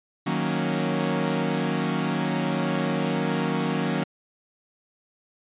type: chord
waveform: sawtooth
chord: D# minor seventh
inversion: none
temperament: equal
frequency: 155.56 / 185 / 233.1 / 277.2 Hz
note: D#3 / F#3 / A#3 / C#4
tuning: 0 / 0 / 0 / 0 cents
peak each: -25 / -24 / -25 / -26 dBFS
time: 0.26-4.04 s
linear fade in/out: 10 ms
effects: resampled to 8000 Hz